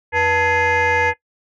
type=tone with frequency modulation; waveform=sine; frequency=1285 Hz; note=E6; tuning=45 cents flat; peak=-12 dBFS; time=0.12-1.14 s; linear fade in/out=50 ms; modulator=399 Hz; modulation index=2.3; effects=noise-tail reverb RT60 0.1 s tail -19 dB re dry + tanh soft clip ceiling -11 dBFS